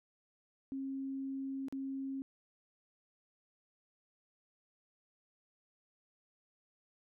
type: tone with dropouts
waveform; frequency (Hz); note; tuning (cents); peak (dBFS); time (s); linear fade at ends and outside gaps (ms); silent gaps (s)
sine; 270; C#4; -45; -37; 0.72-2.22; 0; 1.684-1.725
effects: none